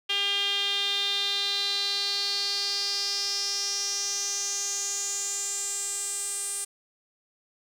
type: tone with band-pass filter sweep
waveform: sawtooth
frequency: 400.9 Hz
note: G4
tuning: 39 cents sharp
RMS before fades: -29 dBFS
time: 0.09-6.65 s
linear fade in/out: 10 ms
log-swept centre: 3100 to 8800 Hz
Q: 6.6
effects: 9-bit